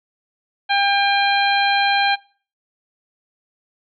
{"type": "harmonic tone with a mistuned harmonic", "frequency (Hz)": 800, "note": "G5", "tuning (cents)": 35, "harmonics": [1, 2, 3, 4, 5], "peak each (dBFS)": [-18, -21, -23, -24, -25], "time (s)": [0.69, 2.16], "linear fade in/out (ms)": 20, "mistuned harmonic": 5, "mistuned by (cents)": 34, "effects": ["noise-tail reverb RT60 0.4 s tail -20 dB re dry"]}